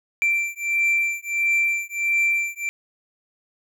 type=beating tone pair; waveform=triangle; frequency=2349 / 2350.5 Hz; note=D7 / D7; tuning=0 / +1 cents; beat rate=1.5 Hz; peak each=-21 dBFS; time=0.22-2.69 s; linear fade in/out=0 ms; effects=none